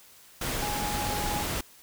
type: tone in noise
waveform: sine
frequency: 830.6 Hz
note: G#5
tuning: in tune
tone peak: -32 dBFS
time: 0.62-1.43 s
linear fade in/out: 5 ms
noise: pink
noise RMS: -31 dBFS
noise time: 0.41-1.61 s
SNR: -4 dB
effects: white hiss -54 dBFS RMS until 1.82 s